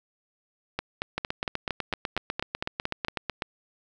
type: two click trains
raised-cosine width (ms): 0.3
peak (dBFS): -12 / -12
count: 19 / 11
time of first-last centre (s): 1.18-3.422 / 0.79-3.084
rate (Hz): 8.03 / 4.36
effects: none